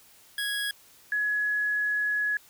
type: tone pair in turn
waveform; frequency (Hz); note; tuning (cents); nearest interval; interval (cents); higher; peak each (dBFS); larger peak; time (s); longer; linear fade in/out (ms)
25% pulse / sine; 1661.2 / 1686.3; G#6 / G#6; 0 / +26; unison; 26; second; -24; neither; 0.38-0.71 / 1.12-2.37; second; 2
effects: white hiss -56 dBFS RMS until 2.49 s